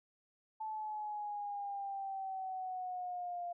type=exponential sweep; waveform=sine; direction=down; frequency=875 to 696 Hz; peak=-38 dBFS; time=0.6-3.53 s; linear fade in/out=10 ms; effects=none